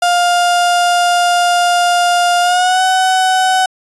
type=tone with pitch glide; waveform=35% pulse; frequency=704 to 750.2 Hz; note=F5 to F#5; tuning=+14 to +24 cents; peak=-8 dBFS; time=0.02-3.66 s; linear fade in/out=5 ms; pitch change=+110 cents; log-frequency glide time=2.41-2.82 s; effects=resampled to 24000 Hz